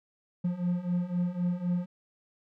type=beating tone pair; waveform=triangle; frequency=174.7 / 178.6 Hz; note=F3 / F3; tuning=+1 / +39 cents; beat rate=3.9 Hz; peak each=-30 / -27 dBFS; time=0.44-1.86 s; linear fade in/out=10 ms; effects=none